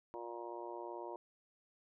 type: harmonic tone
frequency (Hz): 118.1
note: A#2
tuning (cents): +23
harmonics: 3 / 4 / 5 / 6 / 7 / 8 / 9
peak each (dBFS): -47 / -52 / -50 / -53 / -57 / -48 / -61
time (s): 0.14-1.16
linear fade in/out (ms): 0
effects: none